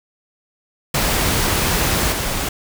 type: noise with level steps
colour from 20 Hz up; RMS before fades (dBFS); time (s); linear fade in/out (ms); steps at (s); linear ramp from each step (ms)
pink; -18 / -22; 0.94-2.49; 5; 2.12; 2
effects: none